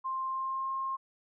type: tone with pitch glide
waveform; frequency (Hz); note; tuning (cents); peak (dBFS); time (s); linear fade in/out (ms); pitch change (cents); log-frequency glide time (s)
sine; 1053 to 1067.1; C6 to C6; +11 to +34; -31; 0.04-0.97; 20; +23; 0.27-0.71
effects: none